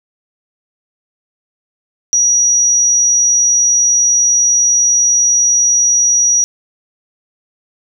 sine tone, 5790 Hz, F#8, 38 cents flat, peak -8 dBFS, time 2.13-6.44 s, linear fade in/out 0 ms, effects none

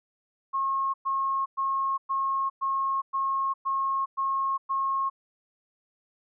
sine tone bursts, 1083 Hz, C#6, 41 cents flat, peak -24 dBFS, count 9, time 0.53-5.1 s, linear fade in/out 20 ms, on 410 ms, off 110 ms, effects none

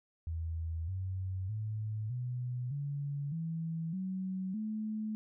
sine tone with pitch steps, 81.8 / 93.96 / 107.94 / 123.99 / 142.42 / 163.6 / 187.93 / 215.9 Hz, E2 / F#2 / A2 / B2 / C#3 / E3 / F#3 / A3, -13 / +27 / -33 / +7 / +47 / -13 / +27 / -33 cents, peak -34 dBFS, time 0.27-5.15 s, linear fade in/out 0 ms, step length 610 ms, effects none

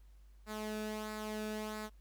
sawtooth tone with flanger, 214.5 Hz, A3, 44 cents flat, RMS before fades -41 dBFS, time 0.46-1.9 s, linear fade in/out 50 ms, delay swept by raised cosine 0.32 to 0.99 ms, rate 1.5 Hz, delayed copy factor -0.5, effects added 50 Hz sine -56 dBFS peak until 2 s + pink hiss -75 dBFS RMS until 2 s

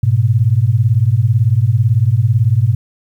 sine beating tone pair, 104.4 / 122.4 Hz, G#2 / B2, +10 / -15 cents, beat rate 18 Hz, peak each -12 dBFS, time 0.03-2.75 s, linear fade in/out 5 ms, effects 8-bit

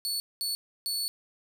sawtooth tone bursts at uneven times, 4435 Hz, C#8, in tune, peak -26 dBFS, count 3, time 0.05-0.2 / 0.41-0.55 / 0.86-1.08 s, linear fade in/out 0 ms, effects none

